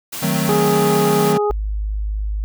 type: noise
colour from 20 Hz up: white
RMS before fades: -28 dBFS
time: 0.12-1.33 s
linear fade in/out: 10 ms
type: chord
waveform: square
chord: D# diminished seventh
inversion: none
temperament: equal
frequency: 155.56 / 185 / 220 / 261.6 Hz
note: D#3 / F#3 / A3 / C4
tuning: 0 / 0 / 0 / 0 cents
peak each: -22 / -22 / -24 / -26 dBFS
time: 0.22-1.38 s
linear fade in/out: 10 ms
type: harmonic tone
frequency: 415.3 Hz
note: G#4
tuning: in tune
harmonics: 1 / 2 / 3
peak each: -16 / -22 / -26 dBFS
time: 0.49-1.51 s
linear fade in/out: 0 ms
type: tone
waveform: sine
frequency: 51.9 Hz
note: G#1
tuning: in tune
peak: -19 dBFS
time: 1.5-2.44 s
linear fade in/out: 0 ms
effects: none